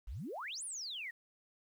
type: exponential two-way sweep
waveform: sine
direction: up then down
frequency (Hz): 42.23 to 10260 to 1810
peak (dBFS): -40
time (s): 0.07-1.11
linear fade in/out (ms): 10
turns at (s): 0.64
effects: 11-bit